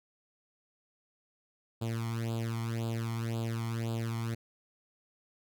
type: tone with flanger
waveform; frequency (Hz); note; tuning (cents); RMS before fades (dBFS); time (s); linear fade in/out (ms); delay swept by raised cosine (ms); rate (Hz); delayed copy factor
sawtooth; 114.6; A#2; -29; -34; 1.81-4.35; 10; 0.25 to 0.94; 1.9; +0.85
effects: none